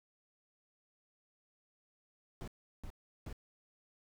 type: noise bursts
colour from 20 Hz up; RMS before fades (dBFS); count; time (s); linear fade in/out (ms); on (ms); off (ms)
brown; -44; 3; 2.41-3.328; 0; 66; 360
effects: none